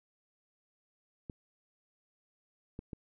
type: clicks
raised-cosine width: 3 ms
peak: -28 dBFS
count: 3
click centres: 1.298 / 2.791 / 2.932 s
effects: none